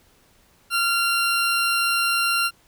20% pulse tone, 1381 Hz, F6, 20 cents flat, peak -14 dBFS, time 0.7-2.51 s, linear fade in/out 50 ms, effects pink hiss -58 dBFS RMS until 2.67 s

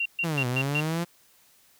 sine tone bursts, 2758 Hz, F7, 22 cents flat, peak -24 dBFS, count 5, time 0-0.805 s, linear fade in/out 5 ms, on 57 ms, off 130 ms
sawtooth linear two-way sweep, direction down then up, 174.61 to 120.9 to 174.61 Hz, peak -22 dBFS, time 0.23-1.05 s, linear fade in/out 20 ms, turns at 0.47 s
effects white hiss -60 dBFS RMS until 1.79 s

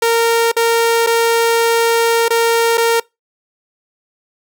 sawtooth tone with dropouts, 461.7 Hz, A#4, 17 cents flat, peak -7 dBFS, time 0.02-3 s, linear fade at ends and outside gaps 5 ms, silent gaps 0.517-0.565 / 1.065-1.07 / 2.283-2.304 / 2.774-2.778 s, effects noise-tail reverb RT60 0.2 s tail -23 dB re dry

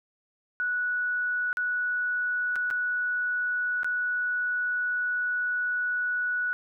sine tone with dropouts, 1472 Hz, F#6, 9 cents flat, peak -25 dBFS, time 0.6-6.53 s, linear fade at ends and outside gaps 0 ms, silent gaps 1.529-1.571 / 2.557-2.562 / 2.703-2.71 / 3.832-3.845 s, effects none

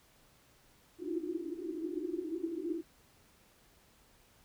pink band-pass noise, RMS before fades -38 dBFS, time 0.98-2.83 s, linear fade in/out 50 ms, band 310 to 360 Hz, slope 96 dB/octave, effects pink hiss -65 dBFS RMS until 4.44 s

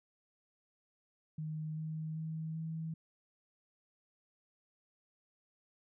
sine tone with pitch steps, 155.56 / 157.37 / 159.2 / 161.05 Hz, D#3 / D#3 / D#3 / E3, 0 / +20 / +40 / -40 cents, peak -37 dBFS, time 1.38-2.94 s, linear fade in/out 5 ms, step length 390 ms, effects none

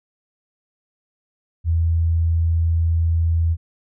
sine tone, 82.8 Hz, E2, 8 cents sharp, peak -15 dBFS, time 1.64-3.57 s, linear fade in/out 50 ms, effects none

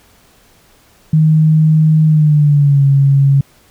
sine tone with pitch glide, 156.4 to 138.53 Hz, D#3 to C#3, +9 to -1 cents, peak -6 dBFS, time 1.13-3.41 s, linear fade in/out 5 ms, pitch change -210 cents, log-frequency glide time 2.06-2.85 s, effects pink hiss -49 dBFS RMS until 3.7 s

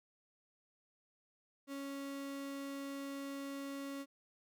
35% pulse tone, 277.2 Hz, C#4, in tune, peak -40 dBFS, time 1.67-4.06 s, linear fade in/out 50 ms, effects none

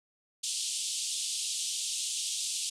white band-pass noise, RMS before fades -34 dBFS, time 0.43-2.7 s, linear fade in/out 10 ms, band 2900 to 9400 Hz, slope 48 dB/octave, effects none

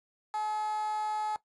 15% pulse tone with high-pass filter, 427 Hz, G#4, 48 cents sharp, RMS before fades -33 dBFS, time 0.34-1.36 s, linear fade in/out 0 ms, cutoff 870 Hz, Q 6.8, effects noise-tail reverb RT60 0.1 s tail -17 dB re dry + resampled to 24000 Hz

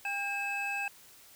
triangle tone cluster, 802 / 1607 / 2592 Hz, G5 / G6 / E7, +39 / +43 / -30 cents, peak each -36 / -37 / -32 dBFS, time 0.05-0.88 s, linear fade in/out 2 ms, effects white hiss -56 dBFS RMS until 1.35 s

